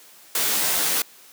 white noise with comb filter, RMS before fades -22 dBFS, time 0.35-1.02 s, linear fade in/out 2 ms, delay 13 ms, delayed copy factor +1, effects white hiss -49 dBFS RMS until 1.32 s + high-pass 200 Hz 12 dB/octave

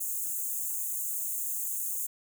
white high-pass noise, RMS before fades -33 dBFS, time 0-2.07 s, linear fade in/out 10 ms, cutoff 6500 Hz, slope 96 dB/octave, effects none

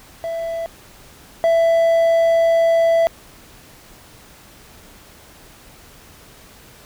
triangle tone pair in turn, 664 / 664 Hz, E5 / E5, +12 / +12 cents, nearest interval unison, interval 0 cents, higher neither, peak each -20 / -10 dBFS, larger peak second, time 0.24-0.66 / 1.44-3.07 s, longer second, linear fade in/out 0 ms, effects pink hiss -45 dBFS RMS until 6.85 s

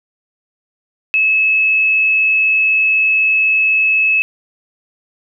sine tone, 2592 Hz, E7, 30 cents flat, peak -10 dBFS, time 1.14-4.22 s, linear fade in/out 0 ms, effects none

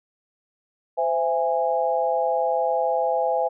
sine tone cluster, 515 / 666 / 824 Hz, C5 / E5 / G#5, -28 / +18 / -14 cents, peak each -24 dBFS, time 0.97-3.49 s, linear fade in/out 20 ms, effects none

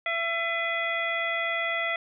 harmonic tone with a mistuned harmonic, 671 Hz, E5, 31 cents sharp, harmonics 1 / 2 / 3 / 4 / 5, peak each -32 / -34 / -28 / -35 / -38 dBFS, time 0.06-1.96 s, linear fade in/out 2 ms, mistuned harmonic 4, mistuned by -140 cents, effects none

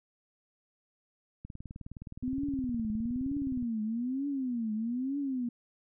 click train, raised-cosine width 5 ms, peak -30 dBFS, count 43, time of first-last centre 1.45-3.626 s, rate 19.3 Hz
sine tone with vibrato, 246.9 Hz, B3, in tune, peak -30 dBFS, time 2.23-5.49 s, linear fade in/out 5 ms, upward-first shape triangle, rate 1.1 Hz, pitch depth 270 cents each way
effects none

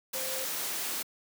sine tone in noise, 523.3 Hz, C5, in tune, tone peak -39 dBFS, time 0.14-0.45 s, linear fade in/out 10 ms, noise white, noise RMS -34 dBFS, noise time 0.13-1.03 s, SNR -8 dB, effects high-pass 200 Hz 12 dB/octave

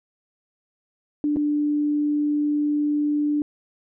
sine tone with dropouts, 295.3 Hz, D4, 10 cents sharp, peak -19 dBFS, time 1.24-3.42 s, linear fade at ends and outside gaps 1 ms, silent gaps 1.361-1.368 s, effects none

